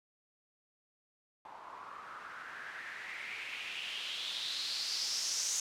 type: noise with low-pass filter sweep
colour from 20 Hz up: blue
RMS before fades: -40 dBFS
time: 1.45-5.6 s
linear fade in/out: 2 ms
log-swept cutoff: 920 to 6500 Hz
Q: 4.4
effects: none